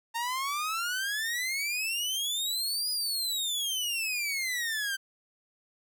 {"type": "exponential two-way sweep", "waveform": "sawtooth", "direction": "up then down", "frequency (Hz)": [911, 4978, 1551], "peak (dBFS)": -26, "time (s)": [0.14, 4.97], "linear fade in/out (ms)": 20, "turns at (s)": 2.9, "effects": []}